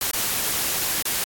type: noise with dropouts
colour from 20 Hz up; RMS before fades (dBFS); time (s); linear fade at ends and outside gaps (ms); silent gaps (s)
white; -24; 0.01-1.24; 2; 0.112-0.133 / 1.024-1.053
effects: AAC 64 kbps